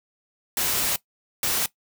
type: noise bursts at uneven times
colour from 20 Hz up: white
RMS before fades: -24 dBFS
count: 2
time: 0.57-0.96 / 1.43-1.66 s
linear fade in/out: 2 ms
effects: noise-tail reverb RT60 0.1 s tail -18 dB re dry